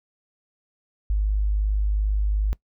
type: tone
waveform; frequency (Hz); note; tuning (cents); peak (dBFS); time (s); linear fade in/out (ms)
sine; 51.3; G#1; -21; -19; 1.1-2.53; 0
effects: noise-tail reverb RT60 0.1 s tail -21 dB re dry